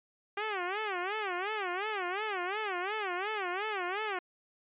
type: tone with vibrato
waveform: 10% pulse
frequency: 392 Hz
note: G4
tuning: in tune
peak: -24 dBFS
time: 0.37-4.19 s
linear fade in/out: 5 ms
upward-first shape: sine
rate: 2.8 Hz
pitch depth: 190 cents each way
effects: resampled to 8000 Hz